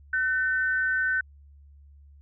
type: tone pair together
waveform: sine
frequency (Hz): 1516 / 1802.8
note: F#6 / A6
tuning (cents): +42 / +42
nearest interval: minor third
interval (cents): 300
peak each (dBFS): -23 / -31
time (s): 0.13-1.21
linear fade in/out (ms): 5
effects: added 71 Hz sine -49 dBFS peak until 2.21 s